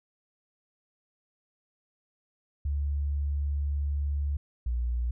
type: tone pair in turn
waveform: sine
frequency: 71.7 / 59.97 Hz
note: D2 / A#1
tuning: -41 / +50 cents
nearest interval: minor third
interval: 309 cents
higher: first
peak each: -26 dBFS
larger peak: neither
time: 2.65-4.37 / 4.66-5.11 s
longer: first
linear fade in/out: 5 ms
effects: none